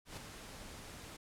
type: noise with ADSR envelope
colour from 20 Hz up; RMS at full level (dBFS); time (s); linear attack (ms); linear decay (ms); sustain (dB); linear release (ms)
pink; -45; 0.05-1.17; 120; 9; -5; 11
effects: low-pass 11000 Hz 12 dB/octave